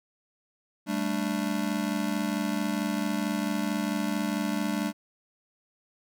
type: chord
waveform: square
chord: G suspended second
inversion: none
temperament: just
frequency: 196 / 220.5 / 294 Hz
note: G3 / A3 / D4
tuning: 0 / +4 / +2 cents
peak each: -32 dBFS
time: 0.86-4.93 s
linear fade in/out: 50 ms
effects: none